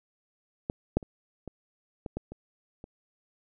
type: clicks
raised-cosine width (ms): 2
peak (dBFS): -16 / -9 / -29 / -25 / -22 / -19 / -28 / -29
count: 8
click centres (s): 0.699 / 0.97 / 1.028 / 1.477 / 2.062 / 2.17 / 2.32 / 2.841
effects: none